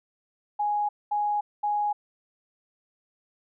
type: tone bursts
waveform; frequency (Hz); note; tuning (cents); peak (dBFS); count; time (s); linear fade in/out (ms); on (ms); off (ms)
sine; 830.6; G#5; 0; -23; 3; 0.59-1.93; 10; 300; 220
effects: none